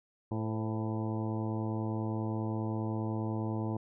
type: harmonic tone with a mistuned harmonic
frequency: 110 Hz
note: A2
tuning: in tune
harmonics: 1 / 2 / 3 / 4 / 5 / 6 / 7 / 8 / 9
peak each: -34 / -37 / -38 / -45 / -46 / -48 / -48 / -46 / -49 dBFS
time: 0.31-3.77 s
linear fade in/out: 5 ms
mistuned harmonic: 5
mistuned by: -47 cents
effects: none